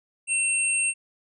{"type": "tone pair together", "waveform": "sine", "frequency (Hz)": [2700, 8566], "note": ["E7", "C9"], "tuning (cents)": [41, 40], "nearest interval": "octave + minor sixth", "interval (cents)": 1999, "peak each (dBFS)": -24, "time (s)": [0.27, 0.94], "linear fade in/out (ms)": 50, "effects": []}